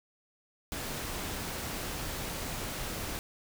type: noise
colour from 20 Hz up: pink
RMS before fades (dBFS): -37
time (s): 0.72-3.19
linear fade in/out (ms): 0
effects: none